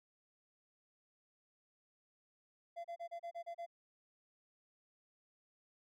triangle tone bursts, 683 Hz, F5, 39 cents flat, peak -40 dBFS, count 8, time 2.76-3.664 s, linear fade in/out 20 ms, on 85 ms, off 32 ms, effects none

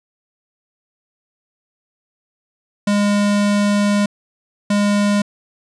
square tone pair in turn, 204.6 / 204.6 Hz, G#3 / G#3, -26 / -26 cents, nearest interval unison, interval 0 cents, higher neither, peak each -14 dBFS, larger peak neither, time 2.87-4.06 / 4.7-5.22 s, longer first, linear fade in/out 5 ms, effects resampled to 22050 Hz

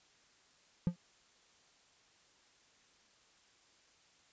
triangle tone with exponential decay, 174.61 Hz, F3, in tune, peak -22 dBFS, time 0.87-0.96 s, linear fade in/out 0 ms, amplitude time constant 19 ms, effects white hiss -67 dBFS RMS until 4.32 s + resampled to 16000 Hz

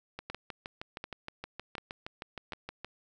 two click trains, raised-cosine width 0.3 ms, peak -22 / -23 dBFS, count 4 / 18, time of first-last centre 0.3-2.522 / 0.19-2.846 s, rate 1.35 / 6.4 Hz, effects none

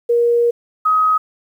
sine tone pair in turn, 473.4 / 1263.8 Hz, A#4 / D#6, +27 / +27 cents, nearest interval octave + perfect fourth, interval 1700 cents, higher second, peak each -11 dBFS, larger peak neither, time 0.09-0.51 / 0.85-1.18 s, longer first, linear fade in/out 10 ms, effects 8-bit

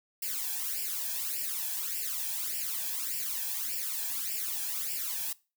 blue noise with flanger, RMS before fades -34 dBFS, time 0.22-5.33 s, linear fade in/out 5 ms, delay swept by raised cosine 0.39 to 1.23 ms, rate 1.7 Hz, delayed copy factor +0.95, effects noise-tail reverb RT60 0.3 s tail -21 dB re dry

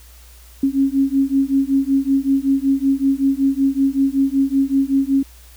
sine beating tone pair, 270 / 275.3 Hz, C#4 / C#4, -45 / -12 cents, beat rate 5.3 Hz, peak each -17 dBFS, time 0.63-5.23 s, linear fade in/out 5 ms, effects added 60 Hz sine -42 dBFS peak until 5.56 s + white hiss -48 dBFS RMS until 5.56 s

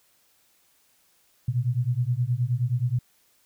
sine beating tone pair, 118.2 / 127.7 Hz, A#2 / C3, +24 / -42 cents, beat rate 9.5 Hz, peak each -25 dBFS, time 1.48-2.99 s, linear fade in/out 5 ms, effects white hiss -64 dBFS RMS until 3.45 s

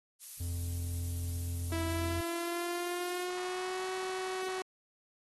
violet noise, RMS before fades -42 dBFS, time 0.19-3.28 s, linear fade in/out 50 ms
triangle tone, 86.3 Hz, F2, 20 cents flat, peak -32 dBFS, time 0.4-2.21 s, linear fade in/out 5 ms
sawtooth tone with pitch glide, 329.6 to 374.3 Hz, E4 to F#4, 0 to +20 cents, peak -31 dBFS, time 1.72-4.62 s, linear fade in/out 2 ms, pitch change +220 cents, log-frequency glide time 1.86-3.88 s
effects AAC 32 kbps

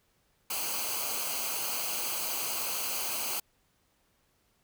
white noise with comb filter, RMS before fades -33 dBFS, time 0.5-3.4 s, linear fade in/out 5 ms, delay 0.55 ms, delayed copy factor -0.7, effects pink hiss -71 dBFS RMS until 4.63 s

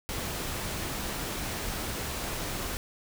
pink noise, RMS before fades -34 dBFS, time 0.09-2.77 s, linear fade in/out 0 ms, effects none

